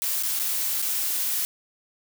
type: noise with dropouts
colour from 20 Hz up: blue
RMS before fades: -26 dBFS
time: 0.02-1.45 s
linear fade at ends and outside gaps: 0 ms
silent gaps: 0.226-0.234 / 0.391-0.397 / 0.818-0.824 s
effects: none